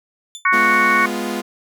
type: tone with exponential decay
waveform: 25% pulse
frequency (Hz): 3520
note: A7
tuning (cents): 0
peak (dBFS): -23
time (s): 0.35-0.47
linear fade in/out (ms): 0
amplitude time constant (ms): 24
type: harmonic tone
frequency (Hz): 370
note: F#4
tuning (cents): 0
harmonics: 3 / 4 / 5 / 6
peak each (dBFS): -16 / -18 / -21 / -18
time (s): 0.45-1.06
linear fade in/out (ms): 5
type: chord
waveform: sawtooth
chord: F diminished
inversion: first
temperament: equal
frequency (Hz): 207.7 / 246.9 / 349.2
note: Ab3 / Cb4 / F4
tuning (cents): 0 / 0 / 0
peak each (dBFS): -22 / -22 / -22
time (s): 0.52-1.42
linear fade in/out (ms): 20
effects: none